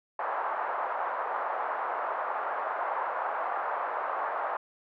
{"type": "band-pass noise", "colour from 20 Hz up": "pink", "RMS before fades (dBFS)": -32, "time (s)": [0.19, 4.57], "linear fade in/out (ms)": 5, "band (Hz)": [670, 1300], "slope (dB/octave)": 24, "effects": []}